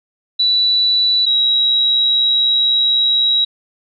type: tone pair in turn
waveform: sine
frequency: 3955 / 3856 Hz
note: B7 / B7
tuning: +2 / -42 cents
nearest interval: unison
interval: 44 cents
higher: first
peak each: -11 dBFS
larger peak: neither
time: 0.39-1.26 / 1.26-3.45 s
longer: second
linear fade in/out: 10 ms
effects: none